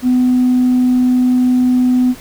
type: tone with tanh clipping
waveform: triangle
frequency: 251.1 Hz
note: B3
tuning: 29 cents sharp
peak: -9 dBFS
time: 0.02-2.15 s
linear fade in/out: 50 ms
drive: 5 dB
effects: pink hiss -37 dBFS RMS until 2.2 s